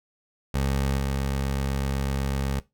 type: tone with level steps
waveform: 20% pulse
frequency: 68 Hz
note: C#2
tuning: 33 cents flat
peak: -18 / -20 dBFS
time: 0.54-2.6 s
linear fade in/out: 5 ms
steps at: 0.97 s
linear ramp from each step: 20 ms
effects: noise-tail reverb RT60 0.2 s tail -18 dB re dry